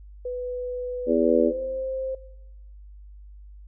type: tone with pitch glide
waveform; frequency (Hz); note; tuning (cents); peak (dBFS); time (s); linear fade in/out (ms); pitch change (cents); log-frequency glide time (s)
sine; 496.5 to 526; B4 to C5; +9 to +9; -27; 0.25-2.15; 5; +100; 1.45-1.6
type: harmonic tone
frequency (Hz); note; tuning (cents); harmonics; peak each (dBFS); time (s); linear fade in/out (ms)
82.3; E2; -2; 3 / 4 / 5 / 6 / 7; -24 / -24 / -24 / -24 / -24; 1.06-1.53; 50
effects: noise-tail reverb RT60 1.0 s tail -19 dB re dry + added 50 Hz sine -42 dBFS peak until 3.67 s